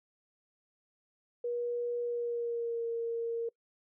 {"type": "tone with pitch glide", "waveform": "sine", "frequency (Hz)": [480.1, 463.2], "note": ["B4", "A#4"], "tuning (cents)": [-49, -11], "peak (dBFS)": -31, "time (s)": [1.44, 3.49], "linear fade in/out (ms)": 5, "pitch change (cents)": -62, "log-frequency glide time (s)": [2, 2.86], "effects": ["noise-tail reverb RT60 0.1 s tail -24 dB re dry"]}